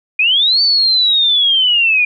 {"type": "linear two-way sweep", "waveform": "sine", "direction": "up then down", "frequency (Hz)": [2409, 4565, 2409], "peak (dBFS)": -9, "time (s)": [0.19, 2.05], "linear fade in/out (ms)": 5, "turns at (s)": 0.62, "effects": []}